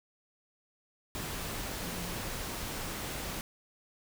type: tone in noise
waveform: sine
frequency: 174.61 Hz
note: F3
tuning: in tune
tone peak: -41 dBFS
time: 1.83-2.14 s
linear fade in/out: 0 ms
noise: pink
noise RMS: -38 dBFS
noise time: 1.15-3.41 s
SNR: -6 dB
effects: none